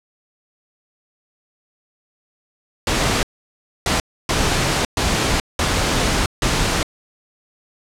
pink noise bursts at uneven times, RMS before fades -18 dBFS, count 6, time 2.87-3.23 / 3.86-4 / 4.29-4.85 / 4.97-5.4 / 5.59-6.26 / 6.42-6.83 s, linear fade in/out 2 ms, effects low-pass 8000 Hz 12 dB/octave

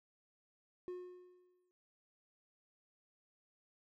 triangle tone with exponential decay, 361.1 Hz, F#4, 42 cents flat, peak -38 dBFS, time 0.88-1.71 s, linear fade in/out 0 ms, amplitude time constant 180 ms, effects none

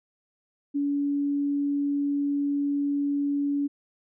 sine tone, 284.8 Hz, C#4, 47 cents sharp, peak -23 dBFS, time 0.74-3.68 s, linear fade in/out 20 ms, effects none

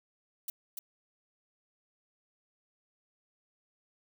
violet noise with echo, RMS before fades -37 dBFS, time 0.48-0.5 s, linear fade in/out 2 ms, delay 290 ms, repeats 1, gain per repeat -3 dB, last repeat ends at 0.79 s, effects none

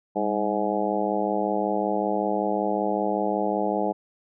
harmonic tone with a mistuned harmonic, 105.3 Hz, G#2, 24 cents sharp, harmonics 2 / 3 / 4 / 5 / 6 / 7 / 8, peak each -30 / -30 / -30 / -30 / -30 / -30 / -30 dBFS, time 0.15-3.93 s, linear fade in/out 20 ms, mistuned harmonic 2, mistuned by -78 cents, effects none

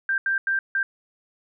sine tone bursts at uneven times, 1577 Hz, G6, 10 cents sharp, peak -20 dBFS, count 4, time 0.09-0.18 / 0.26-0.38 / 0.47-0.59 / 0.75-0.83 s, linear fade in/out 2 ms, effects none

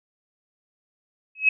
sine tone with exponential growth, 2563 Hz, E7, 49 cents flat, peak -10 dBFS, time 1.35-1.49 s, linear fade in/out 5 ms, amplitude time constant 29 ms, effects none

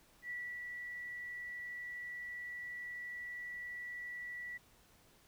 sine tone with ADSR envelope, 1952 Hz, B6, 21 cents flat, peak -39 dBFS, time 0.22-4.58 s, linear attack 79 ms, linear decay 280 ms, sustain -3 dB, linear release 15 ms, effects pink hiss -66 dBFS RMS until 5.27 s

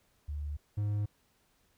sine / triangle tone pair in turn, 73.42 / 103.83 Hz, D2 / G#2, 0 / 0 cents, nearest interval tritone, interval 600 cents, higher second, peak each -34 / -27 dBFS, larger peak second, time 0.28-0.57 / 0.77-1.06 s, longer neither, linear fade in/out 10 ms, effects pink hiss -71 dBFS RMS until 1.77 s

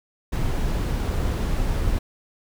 brown noise, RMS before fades -23 dBFS, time 0.32-1.99 s, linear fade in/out 10 ms, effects none

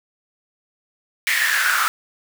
pink noise with high-pass filter sweep, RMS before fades -19 dBFS, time 1.27-1.88 s, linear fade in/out 0 ms, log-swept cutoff 2000 to 1300 Hz, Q 7.1, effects none

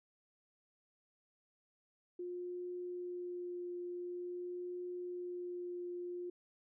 sine tone with vibrato, 355.2 Hz, F4, 29 cents sharp, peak -40 dBFS, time 2.19-6.3 s, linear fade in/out 5 ms, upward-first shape triangle, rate 0.47 Hz, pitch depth 11 cents each way, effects none

